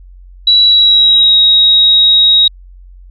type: tone with pitch glide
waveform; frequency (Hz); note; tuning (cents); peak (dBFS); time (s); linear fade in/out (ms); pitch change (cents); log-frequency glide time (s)
sine; 3918 to 3795; B7 to A#7; -15 to +30; -4; 0.47-2.48; 5; -55; 0.65-1.36
effects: added 45 Hz sine -33 dBFS peak until 3.1 s